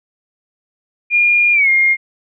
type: tone with pitch glide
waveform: sine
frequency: 2418 to 2129 Hz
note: D7 to C7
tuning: +50 to +30 cents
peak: -9 dBFS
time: 1.1-1.97 s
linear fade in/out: 50 ms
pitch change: -220 cents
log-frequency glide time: 1.53-1.69 s
effects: none